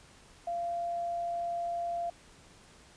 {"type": "tone", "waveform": "sine", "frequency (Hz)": 689, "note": "F5", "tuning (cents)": -24, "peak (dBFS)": -31, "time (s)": [0.47, 2.1], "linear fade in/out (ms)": 5, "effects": ["pink hiss -57 dBFS RMS until 2.96 s", "resampled to 22050 Hz"]}